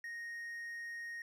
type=tone; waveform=triangle; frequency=1864.7 Hz; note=A#6; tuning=in tune; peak=-40 dBFS; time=0.04-1.22 s; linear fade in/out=2 ms; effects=none